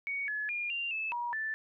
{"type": "tone with pitch steps", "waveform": "sine", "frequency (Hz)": [2237, 1706, 2417, 2780, 2615, 957, 1760], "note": ["C#7", "G#6", "D7", "F7", "E7", "A#5", "A6"], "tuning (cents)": [15, 46, 49, -9, -15, 45, 0], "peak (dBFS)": -32, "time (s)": [0.07, 1.54], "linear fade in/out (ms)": 0, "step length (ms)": 210, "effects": []}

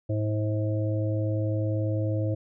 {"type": "harmonic tone with a mistuned harmonic", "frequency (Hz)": 107.1, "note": "A2", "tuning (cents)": -46, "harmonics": [1, 3, 5, 6], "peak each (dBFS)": [-25, -32, -33, -39], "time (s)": [0.09, 2.35], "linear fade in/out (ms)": 10, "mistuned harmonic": 5, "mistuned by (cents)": -15, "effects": []}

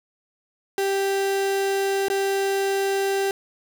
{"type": "tone with dropouts", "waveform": "35% pulse", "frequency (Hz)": 392, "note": "G4", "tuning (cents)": 0, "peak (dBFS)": -19, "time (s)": [0.78, 3.31], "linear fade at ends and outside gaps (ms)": 1, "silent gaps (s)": [2.084, 2.1], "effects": []}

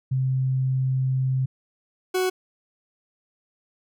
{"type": "tone pair in turn", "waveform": ["sine", "40% pulse"], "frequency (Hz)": [131, 370.5], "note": ["C3", "F#4"], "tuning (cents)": [2, 2], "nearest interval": "octave + tritone", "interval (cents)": 1800, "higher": "second", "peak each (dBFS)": -20, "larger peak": "neither", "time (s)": [[0.11, 1.46], [2.14, 2.3]], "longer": "first", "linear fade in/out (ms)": 10, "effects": []}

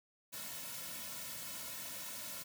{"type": "noise with comb filter", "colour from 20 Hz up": "white", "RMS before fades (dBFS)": -45, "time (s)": [0.32, 2.44], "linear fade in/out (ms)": 20, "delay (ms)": 2.5, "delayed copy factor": -1, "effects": []}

